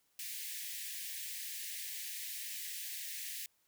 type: high-pass noise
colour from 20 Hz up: white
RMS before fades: -43 dBFS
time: 0.19-3.46 s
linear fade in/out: 2 ms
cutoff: 1700 Hz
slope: 96 dB/octave
effects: white hiss -75 dBFS RMS until 3.67 s